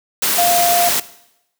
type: tone in noise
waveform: sine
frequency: 698.5 Hz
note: F5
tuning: in tune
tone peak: -13 dBFS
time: 0.38-0.89 s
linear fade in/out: 5 ms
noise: white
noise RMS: -17 dBFS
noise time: 0.22-1 s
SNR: +1 dB
effects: noise-tail reverb RT60 0.8 s tail -17 dB re dry + high-pass 150 Hz 12 dB/octave